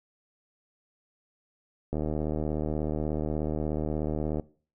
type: click train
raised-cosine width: 2 ms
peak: -17 dBFS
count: 190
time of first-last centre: 1.93-4.397 s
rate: 76.6 Hz
effects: noise-tail reverb RT60 0.4 s tail -19 dB re dry